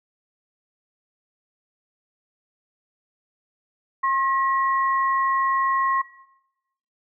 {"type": "tone pair together", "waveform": "sine", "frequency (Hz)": [1073, 1913.9], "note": ["C6", "A#6"], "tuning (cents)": [43, 45], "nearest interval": "minor seventh", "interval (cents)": 1002, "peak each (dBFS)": [-19, -28], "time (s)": [4.03, 6.02], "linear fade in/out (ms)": 10, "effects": ["noise-tail reverb RT60 0.9 s tail -18 dB re dry"]}